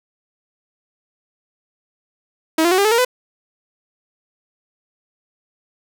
sawtooth tone with pitch steps, 319.8 / 344.7 / 371.6 / 400.6 / 431.8 / 465.5 / 501.8 Hz, D#4 / F4 / F#4 / G4 / A4 / A#4 / B4, +48 / -23 / +7 / +38 / -33 / -2 / +28 cents, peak -9 dBFS, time 2.58-3.049 s, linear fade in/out 5 ms, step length 67 ms, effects none

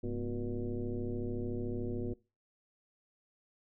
sine tone with frequency modulation, 132.8 Hz, C3, 26 cents sharp, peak -33 dBFS, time 0.03-2.14 s, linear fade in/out 10 ms, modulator 116 Hz, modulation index 2.7, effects noise-tail reverb RT60 0.3 s tail -22 dB re dry

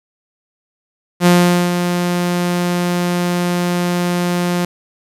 sawtooth tone with ADSR envelope, 176.3 Hz, F3, 17 cents sharp, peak -3 dBFS, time 1.2-4.65 s, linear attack 61 ms, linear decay 440 ms, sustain -8 dB, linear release 3 ms, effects resampled to 32000 Hz + 7-bit

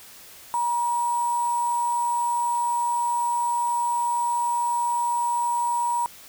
sine tone with sample-and-hold, 956 Hz, A#5, 43 cents sharp, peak -21 dBFS, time 0.54-6.06 s, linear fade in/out 0 ms, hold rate 8820 Hz, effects white hiss -46 dBFS RMS until 6.28 s

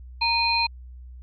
sine tone cluster, 930 / 2468 / 4151 Hz, A#5 / D#7 / C8, -4 / -15 / -15 cents, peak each -24 dBFS, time 0.21-0.67 s, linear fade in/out 10 ms, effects added 62 Hz sine -39 dBFS peak until 1.22 s

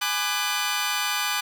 15% pulse chord, G# half-diminished seventh, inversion none, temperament just, 830.6 / 996.7 / 1196.1 / 1495.1 Hz, G#5 / B5 / D6 / F#6, 0 / +16 / +31 / +18 cents, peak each -24 / -26 / -22 / -23 dBFS, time 0.01-1.41 s, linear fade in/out 10 ms, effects none

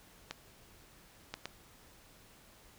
clicks, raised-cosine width 0.2 ms, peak -21 dBFS, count 3, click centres 0.31 / 1.34 / 1.456 s, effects pink hiss -60 dBFS RMS until 2.78 s

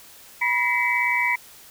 sine tone cluster, 971 / 1927 / 2045 / 2283 Hz, B5 / B6 / C7 / D7, -30 / -43 / -40 / -50 cents, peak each -25 / -28 / -23 / -24 dBFS, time 0.41-1.36 s, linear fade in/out 10 ms, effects white hiss -47 dBFS RMS until 1.7 s

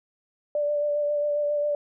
sine tone with vibrato, 587.3 Hz, D5, in tune, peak -22 dBFS, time 0.55-1.75 s, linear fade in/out 2 ms, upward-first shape sine, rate 7.4 Hz, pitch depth 18 cents each way, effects none

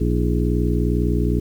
harmonic tone with a mistuned harmonic, 59.9 Hz, A#1, 48 cents sharp, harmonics 1 / 2 / 3 / 4 / 5 / 6 / 7, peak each -20 / -23 / -25 / -26 / -27 / -28 / -28 dBFS, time 0-1.4 s, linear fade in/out 10 ms, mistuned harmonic 6, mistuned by -87 cents, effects 8-bit

